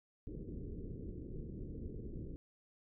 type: low-pass noise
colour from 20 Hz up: pink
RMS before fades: -45 dBFS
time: 0.27-2.36 s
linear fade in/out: 0 ms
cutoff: 440 Hz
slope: 48 dB/octave
effects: none